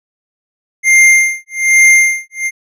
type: tone with tremolo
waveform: square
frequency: 2106 Hz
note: C7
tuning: 11 cents sharp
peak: -4 dBFS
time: 0.83-2.51 s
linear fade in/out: 50 ms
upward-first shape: sine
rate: 1.2 Hz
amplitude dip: 100%
effects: low-pass 11000 Hz 12 dB/octave